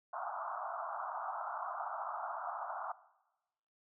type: band-pass noise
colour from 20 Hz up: pink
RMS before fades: -41 dBFS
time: 0.13-2.92 s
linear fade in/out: 5 ms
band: 650 to 1400 Hz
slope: 96 dB/octave
effects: noise-tail reverb RT60 1.0 s tail -18 dB re dry

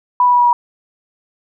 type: tone with pitch steps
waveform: sine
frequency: 987.8 / 981 / 974.2 / 967.5 / 960.8 Hz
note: B5 / B5 / B5 / B5 / B5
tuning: 0 / -12 / -24 / -36 / -48 cents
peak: -8 dBFS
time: 0.2-0.53 s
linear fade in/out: 2 ms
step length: 66 ms
effects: none

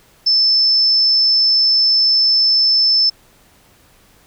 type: tone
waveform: sine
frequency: 5274 Hz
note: E8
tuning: in tune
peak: -10 dBFS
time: 0.26-3.1 s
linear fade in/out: 10 ms
effects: pink hiss -51 dBFS RMS until 4.26 s

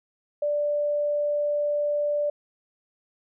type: tone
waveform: sine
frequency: 587.3 Hz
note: D5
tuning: in tune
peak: -22 dBFS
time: 0.42-2.3 s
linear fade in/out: 5 ms
effects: none

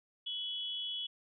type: tone pair together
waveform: sine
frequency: 2988 / 3354 Hz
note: F#7 / G#7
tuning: +16 / +16 cents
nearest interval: major second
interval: 200 cents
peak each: -40 / -38 dBFS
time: 0.26-1.07 s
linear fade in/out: 10 ms
effects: none

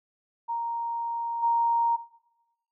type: tone with level steps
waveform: sine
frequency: 932.3 Hz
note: A#5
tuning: in tune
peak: -27 / -20 dBFS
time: 0.48-1.97 s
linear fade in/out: 20 ms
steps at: 1.42 s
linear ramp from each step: 20 ms
effects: noise-tail reverb RT60 0.9 s tail -17 dB re dry

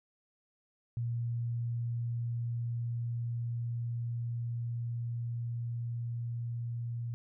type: tone with level ramp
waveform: sine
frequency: 118.1 Hz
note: A#2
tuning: 23 cents sharp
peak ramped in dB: -31 to -34 dBFS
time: 0.97-7.14 s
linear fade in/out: 0 ms
effects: none

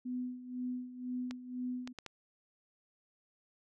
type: tone with tremolo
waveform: sine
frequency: 250 Hz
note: B3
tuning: 21 cents sharp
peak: -34 dBFS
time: 0.05-1.93 s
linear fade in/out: 10 ms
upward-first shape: sine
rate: 2 Hz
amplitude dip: 75%
type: clicks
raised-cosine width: 0.2 ms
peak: -26 dBFS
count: 4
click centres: 1.31 / 1.875 / 1.987 / 2.063 s
effects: none

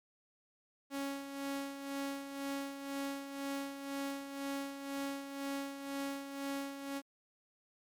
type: tone with tremolo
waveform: sawtooth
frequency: 277.2 Hz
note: C#4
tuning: in tune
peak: -32 dBFS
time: 0.9-7.02 s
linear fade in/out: 50 ms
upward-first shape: sine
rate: 2 Hz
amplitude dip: 60%
effects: MP3 96 kbps

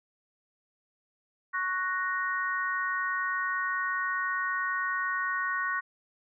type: chord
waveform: sine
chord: F# major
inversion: second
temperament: equal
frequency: 1108.7 / 1480 / 1864.7 Hz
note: C#6 / F#6 / A#6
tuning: 0 / 0 / 0 cents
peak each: -32 dBFS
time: 1.53-5.81 s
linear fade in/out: 20 ms
effects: none

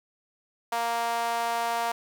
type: tone with high-pass filter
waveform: sawtooth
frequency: 233.1 Hz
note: A#3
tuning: in tune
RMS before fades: -28 dBFS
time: 0.72-1.92 s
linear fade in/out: 5 ms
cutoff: 800 Hz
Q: 3.9
effects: none

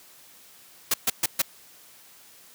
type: noise bursts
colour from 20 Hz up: white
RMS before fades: -22 dBFS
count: 4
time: 0.91-1.42 s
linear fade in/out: 5 ms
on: 30 ms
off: 130 ms
effects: white hiss -52 dBFS RMS until 2.54 s + high-pass 100 Hz 12 dB/octave

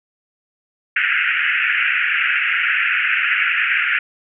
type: band-pass noise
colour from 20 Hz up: pink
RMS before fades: -18 dBFS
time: 0.96-3.99 s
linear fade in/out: 5 ms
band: 1400 to 2800 Hz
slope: 96 dB/octave
effects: none

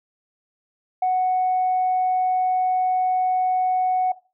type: tone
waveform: sine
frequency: 740 Hz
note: F#5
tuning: in tune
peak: -16 dBFS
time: 1.02-4.12 s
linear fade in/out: 5 ms
effects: noise-tail reverb RT60 0.3 s tail -18 dB re dry + tanh soft clip ceiling -14 dBFS

